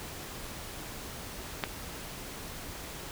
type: clicks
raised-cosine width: 0.3 ms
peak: -12 / -27 dBFS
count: 2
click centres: 1.638 / 1.643 s
effects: pink hiss -42 dBFS RMS until 3.11 s